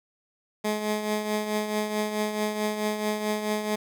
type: tone with tremolo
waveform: 15% pulse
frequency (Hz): 212.2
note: G#3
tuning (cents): +38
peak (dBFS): -17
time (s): 0.64-3.76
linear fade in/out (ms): 10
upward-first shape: triangle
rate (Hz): 4.6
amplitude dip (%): 60
effects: none